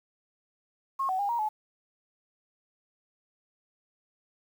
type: tone with pitch steps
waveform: sine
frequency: 1081 / 752 / 808 / 942 / 856 Hz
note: C#6 / F#5 / G#5 / A#5 / A5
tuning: -44 / +28 / -48 / +18 / -48 cents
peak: -26 dBFS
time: 0.99-1.49 s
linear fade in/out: 10 ms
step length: 100 ms
effects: 9-bit